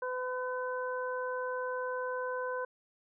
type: harmonic tone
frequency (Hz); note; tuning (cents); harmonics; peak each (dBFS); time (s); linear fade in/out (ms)
505; B4; +39; 1 / 2 / 3; -35 / -38 / -40; 0.02-2.65; 5
effects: none